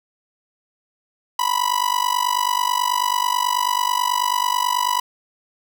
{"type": "tone with amplitude modulation", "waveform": "45% pulse", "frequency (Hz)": 986, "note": "B5", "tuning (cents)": -3, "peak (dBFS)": -14, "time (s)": [1.39, 5], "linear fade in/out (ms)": 5, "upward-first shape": "sine", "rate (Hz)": 49.2, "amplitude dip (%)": 90, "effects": []}